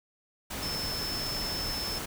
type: tone in noise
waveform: sine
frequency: 5274 Hz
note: E8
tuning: in tune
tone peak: -33 dBFS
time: 0.62-1.99 s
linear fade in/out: 10 ms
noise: pink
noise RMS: -36 dBFS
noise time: 0.5-2.06 s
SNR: 0 dB
effects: none